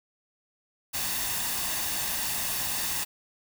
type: noise with comb filter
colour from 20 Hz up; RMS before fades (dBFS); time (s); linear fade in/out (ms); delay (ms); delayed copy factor
white; -30; 0.93-3.05; 20; 1.1; +0.5
effects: none